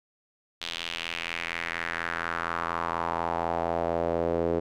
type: tone with band-pass filter sweep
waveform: sawtooth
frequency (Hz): 84.2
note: E2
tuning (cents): +37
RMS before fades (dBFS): -30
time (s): 0.61-4.6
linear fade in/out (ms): 10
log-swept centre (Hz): 3500 to 440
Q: 2.7
effects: none